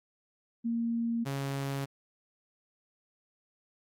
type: tone pair in turn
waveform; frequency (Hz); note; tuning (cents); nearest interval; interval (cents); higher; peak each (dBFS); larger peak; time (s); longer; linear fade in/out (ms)
sine / sawtooth; 232.1 / 138.01; A#3 / C#3; -7 / -7; major sixth; 900; first; -28; neither; 0.64-1.25 / 1.25-1.86; neither; 20
effects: AAC 64 kbps